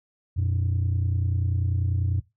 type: tone pair together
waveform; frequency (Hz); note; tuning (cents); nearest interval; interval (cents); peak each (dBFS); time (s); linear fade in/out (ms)
sine; 90 / 120.14; F#2 / B2; -47 / -47; perfect fourth; 500; -21 / -26; 0.36-2.21; 20
effects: noise-tail reverb RT60 0.2 s tail -17 dB re dry + tanh soft clip ceiling -18 dBFS